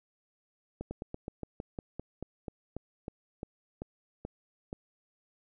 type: slowing click train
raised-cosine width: 2 ms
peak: -24 dBFS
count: 17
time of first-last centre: 0.81-4.729 s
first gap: 100 ms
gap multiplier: 1.11
effects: none